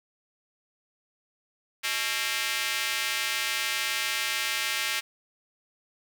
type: tone with high-pass filter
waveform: square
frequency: 123.47 Hz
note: B2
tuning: in tune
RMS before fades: -29 dBFS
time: 1.83-5.01 s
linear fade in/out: 20 ms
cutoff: 2200 Hz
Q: 1.4
effects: none